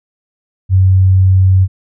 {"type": "tone", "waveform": "sine", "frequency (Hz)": 94.2, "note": "F#2", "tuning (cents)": 32, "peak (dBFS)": -5, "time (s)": [0.69, 1.68], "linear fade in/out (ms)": 50, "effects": []}